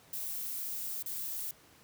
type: noise with dropouts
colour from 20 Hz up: violet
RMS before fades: -38 dBFS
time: 0.13-1.51 s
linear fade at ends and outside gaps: 2 ms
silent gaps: 1.026-1.06 s
effects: pink hiss -60 dBFS RMS until 1.83 s + high-pass 80 Hz 12 dB/octave